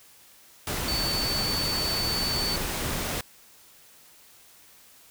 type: tone in noise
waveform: sine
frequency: 4505 Hz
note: C#8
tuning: 27 cents sharp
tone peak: -27 dBFS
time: 0.88-2.56 s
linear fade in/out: 2 ms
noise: pink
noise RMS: -30 dBFS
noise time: 0.67-3.21 s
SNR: 0 dB
effects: white hiss -54 dBFS RMS until 5.1 s